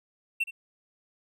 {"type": "tone with echo", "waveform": "triangle", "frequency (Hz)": 2700, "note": "E7", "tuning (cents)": 41, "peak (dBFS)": -22, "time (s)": [0.4, 0.44], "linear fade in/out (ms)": 10, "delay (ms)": 70, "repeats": 1, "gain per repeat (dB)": -13, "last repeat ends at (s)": 0.51, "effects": []}